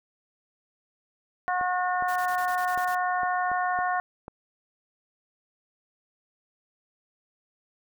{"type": "harmonic tone", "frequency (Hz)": 362.6, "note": "F#4", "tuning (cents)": -35, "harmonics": [2, 3, 4, 5], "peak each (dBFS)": [-26, -30, -32, -34], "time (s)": [1.48, 4], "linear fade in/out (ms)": 0}
{"type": "clicks", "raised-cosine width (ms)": 1, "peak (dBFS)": -24, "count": 7, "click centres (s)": [1.612, 2.024, 2.776, 3.233, 3.516, 3.789, 4.281]}
{"type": "noise bursts", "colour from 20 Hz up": "white", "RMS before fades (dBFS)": -43, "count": 9, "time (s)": [2.08, 2.951], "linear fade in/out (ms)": 5, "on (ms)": 79, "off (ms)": 20}
{"effects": []}